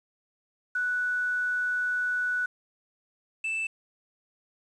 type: tone pair in turn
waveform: sine / triangle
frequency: 1480 / 2643 Hz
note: F#6 / E7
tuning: 0 / +4 cents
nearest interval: minor seventh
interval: 1004 cents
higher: second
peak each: -25 / -26 dBFS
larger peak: first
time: 0.75-2.46 / 3.44-3.67 s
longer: first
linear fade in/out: 5 ms
effects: resampled to 22050 Hz + 9-bit